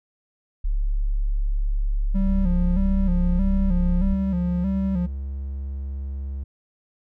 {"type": "tone", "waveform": "sine", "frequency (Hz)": 35.35, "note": "C#1", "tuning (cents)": 35, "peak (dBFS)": -19, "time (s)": [0.64, 4.14], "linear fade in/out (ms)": 10}
{"type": "tone with vibrato", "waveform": "triangle", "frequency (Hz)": 185, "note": "F#3", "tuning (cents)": 0, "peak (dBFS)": -19, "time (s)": [2.14, 5.07], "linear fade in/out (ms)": 20, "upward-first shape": "square", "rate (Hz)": 1.6, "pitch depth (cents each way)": 79}
{"type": "tone with pitch glide", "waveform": "triangle", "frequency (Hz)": [69.3, 68.35], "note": ["C#2", "C#2"], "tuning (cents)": [0, -24], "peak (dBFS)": -25, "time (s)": [2.26, 6.44], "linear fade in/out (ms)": 10, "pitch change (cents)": -24, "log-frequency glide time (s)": [3.03, 4.99]}
{"effects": []}